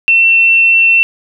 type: tone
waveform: sine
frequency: 2698 Hz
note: E7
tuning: 40 cents sharp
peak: -5 dBFS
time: 0.08-1.03 s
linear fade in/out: 0 ms
effects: none